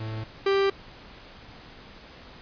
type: tone pair in turn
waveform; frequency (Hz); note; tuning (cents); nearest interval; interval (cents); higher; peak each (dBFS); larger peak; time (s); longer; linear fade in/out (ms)
45% pulse; 110 / 392.8; A2 / G4; 0 / +4; octave + minor seventh; 2204; second; -31 / -20; second; 0-0.24 / 0.46-0.7; neither; 5
effects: pink hiss -47 dBFS RMS until 2.41 s + resampled to 11025 Hz